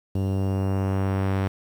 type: tone with low-pass filter sweep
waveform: sawtooth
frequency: 96.5 Hz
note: G2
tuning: 27 cents flat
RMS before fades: -24 dBFS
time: 0.15-1.48 s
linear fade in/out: 5 ms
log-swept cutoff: 470 to 2500 Hz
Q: 0.71
effects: 8-bit